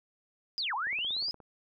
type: linear two-way sweep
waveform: sine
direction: down then up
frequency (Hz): 5100 to 784 to 5100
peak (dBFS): -30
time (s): 0.58-1.31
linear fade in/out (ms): 0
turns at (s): 0.74
type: click train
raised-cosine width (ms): 1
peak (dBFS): -37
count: 10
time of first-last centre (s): 0.87-1.403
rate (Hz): 16.9
effects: none